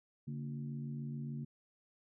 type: harmonic tone with a mistuned harmonic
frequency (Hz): 71.5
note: D2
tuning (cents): -46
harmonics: 2 / 3 / 4 / 5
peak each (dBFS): -40 / -44 / -56 / -59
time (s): 0.27-1.45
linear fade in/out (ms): 10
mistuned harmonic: 3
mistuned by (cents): +120
effects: none